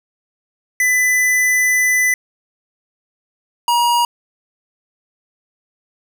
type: tone pair in turn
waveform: square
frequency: 2000 / 953.2 Hz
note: B6 / A#5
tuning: +21 / +38 cents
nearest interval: octave + minor second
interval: 1283 cents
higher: first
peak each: -13 dBFS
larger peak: neither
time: 0.8-2.14 / 3.68-4.05 s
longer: first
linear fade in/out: 2 ms
effects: none